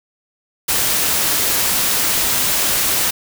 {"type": "noise", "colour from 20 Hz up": "white", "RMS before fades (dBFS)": -17, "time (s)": [0.68, 3.11], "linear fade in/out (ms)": 10, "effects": []}